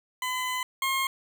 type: tone pair in turn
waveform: 20% pulse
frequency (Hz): 1012 / 1072.2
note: B5 / C6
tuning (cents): +42 / +42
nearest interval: minor second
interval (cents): 100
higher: second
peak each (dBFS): -23 / -20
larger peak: second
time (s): 0.22-0.63 / 0.82-1.07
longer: first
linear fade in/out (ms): 2
effects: none